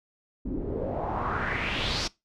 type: noise with low-pass filter sweep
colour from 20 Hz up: pink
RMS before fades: -30 dBFS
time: 0.45-2.08 s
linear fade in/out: 10 ms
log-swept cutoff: 250 to 5500 Hz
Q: 3.6
effects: noise-tail reverb RT60 0.2 s tail -21 dB re dry